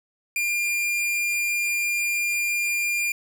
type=tone; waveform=45% pulse; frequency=2401 Hz; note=D7; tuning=38 cents sharp; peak=-22 dBFS; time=0.36-3.12 s; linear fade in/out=2 ms; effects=none